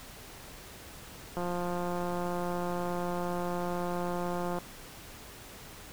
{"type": "click train", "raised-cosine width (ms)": 1, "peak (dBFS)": -21, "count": 567, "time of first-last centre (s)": [1.37, 4.586], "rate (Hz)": 176, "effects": ["pink hiss -48 dBFS RMS until 5.92 s"]}